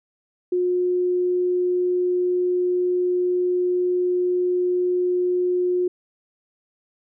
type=tone; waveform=sine; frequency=359.8 Hz; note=F#4; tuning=48 cents flat; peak=-18 dBFS; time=0.52-5.88 s; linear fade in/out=5 ms; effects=none